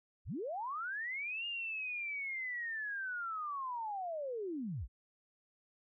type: linear two-way sweep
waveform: sine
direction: up then down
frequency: 31.98 to 2841 to 35.97 Hz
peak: -37 dBFS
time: 0.25-4.88 s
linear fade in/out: 50 ms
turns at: 1.46 s
effects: none